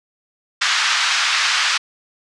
pink band-pass noise, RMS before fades -18 dBFS, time 0.61-1.78 s, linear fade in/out 10 ms, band 1200 to 5900 Hz, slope 24 dB/octave, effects resampled to 24000 Hz

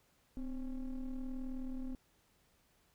triangle ring-modulated tone, 138.59 Hz, C#3, in tune, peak -33 dBFS, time 0.37-1.95 s, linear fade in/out 2 ms, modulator 119 Hz, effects pink hiss -72 dBFS RMS until 2.94 s

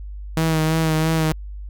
sawtooth tone with vibrato, 159.3 Hz, D#3, 41 cents sharp, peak -13 dBFS, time 0.37-1.32 s, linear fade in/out 0 ms, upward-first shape sine, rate 3 Hz, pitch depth 29 cents each way, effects added 50 Hz sine -30 dBFS peak until 1.69 s

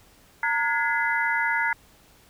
sine tone cluster, 917 / 1440 / 1677 / 2034 Hz, A#5 / F#6 / G#6 / C7, -29 / -47 / +16 / -50 cents, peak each -27 dBFS, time 0.43-1.73 s, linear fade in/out 2 ms, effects pink hiss -56 dBFS RMS until 2.29 s

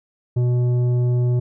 sine tone with tanh clipping, 122.9 Hz, B2, 8 cents flat, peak -17 dBFS, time 0.36-1.4 s, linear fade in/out 10 ms, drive 9 dB, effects none

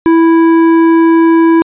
sine tone with hard clipping, 329.6 Hz, E4, in tune, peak -6 dBFS, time 0.06-1.62 s, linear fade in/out 0 ms, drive 10 dB, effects resampled to 8000 Hz

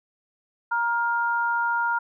sine tone pair together, 941.3 / 1407 Hz, A#5 / F6, +17 / +12 cents, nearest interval perfect fifth, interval 695 cents, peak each -24 dBFS, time 0.71-1.99 s, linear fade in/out 10 ms, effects none

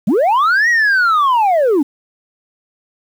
sine linear two-way sweep, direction up then down, 164.81 to 1935 to 261.6 Hz, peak -7 dBFS, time 0.07-1.83 s, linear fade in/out 10 ms, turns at 0.69 s, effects tanh soft clip ceiling -9 dBFS + 7-bit

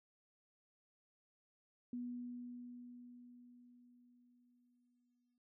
sine tone with exponential decay, 244.3 Hz, B3, 19 cents flat, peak -40 dBFS, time 1.93-5.38 s, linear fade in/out 2 ms, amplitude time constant 750 ms, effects none

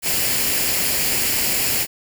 white noise with comb filter, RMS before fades -20 dBFS, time 0.02-1.87 s, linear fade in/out 50 ms, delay 0.41 ms, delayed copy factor +0.5, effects none

